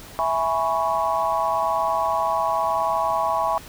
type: chord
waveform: sine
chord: C# minor seventh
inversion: first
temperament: equal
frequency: 659.3 / 830.6 / 987.8 / 1108.7 Hz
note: E5 / G#5 / B5 / C#6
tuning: 0 / 0 / 0 / 0 cents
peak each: -25 dBFS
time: 0.19-3.58 s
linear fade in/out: 0 ms
effects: pink hiss -42 dBFS RMS until 3.68 s